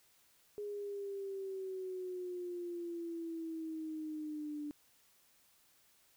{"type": "exponential sweep", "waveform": "sine", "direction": "down", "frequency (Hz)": [415.3, 293.7], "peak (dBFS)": -39, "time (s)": [0.58, 4.71], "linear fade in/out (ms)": 0, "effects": ["white hiss -69 dBFS RMS until 6.16 s"]}